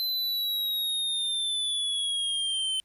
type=linear sweep; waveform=square; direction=down; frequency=4066 to 3066 Hz; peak=-27 dBFS; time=0-2.8 s; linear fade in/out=0 ms; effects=pink hiss -71 dBFS RMS until 2.84 s + resampled to 32000 Hz

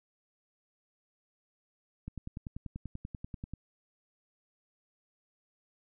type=click train; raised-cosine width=5 ms; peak=-27 dBFS; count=16; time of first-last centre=2.08-3.536 s; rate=10.3 Hz; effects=none

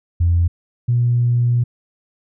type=tone pair in turn; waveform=sine; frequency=85.7 / 120.6 Hz; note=F2 / B2; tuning=-32 / -41 cents; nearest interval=tritone; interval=591 cents; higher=second; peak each=-11 / -12 dBFS; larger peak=first; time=0.2-0.48 / 0.88-1.64 s; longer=second; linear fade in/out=10 ms; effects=tanh soft clip ceiling -7 dBFS

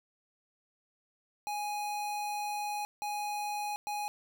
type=tone bursts at uneven times; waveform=square; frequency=830.6 Hz; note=G#5; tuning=in tune; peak=-34 dBFS; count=3; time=1.47-2.85 / 3.02-3.76 / 3.87-4.08 s; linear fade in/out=0 ms; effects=none

